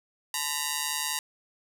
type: ring-modulated tone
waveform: 5% pulse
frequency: 945 Hz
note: A#5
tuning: 23 cents sharp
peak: -13 dBFS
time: 0.34-1.19 s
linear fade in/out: 2 ms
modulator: 75.2 Hz
effects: none